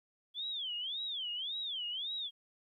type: tone with vibrato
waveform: sine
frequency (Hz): 3322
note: G#7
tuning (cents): 0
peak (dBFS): -36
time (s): 0.34-2.31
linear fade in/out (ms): 50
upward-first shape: sine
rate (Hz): 1.8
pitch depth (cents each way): 260
effects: 13-bit